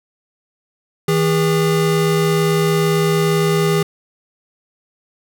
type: tone pair together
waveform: square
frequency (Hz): 161.2 / 405.8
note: E3 / G#4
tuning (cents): -38 / -40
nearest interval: octave + major third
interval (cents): 1598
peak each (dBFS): -17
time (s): 1.08-3.83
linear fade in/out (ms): 5
effects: none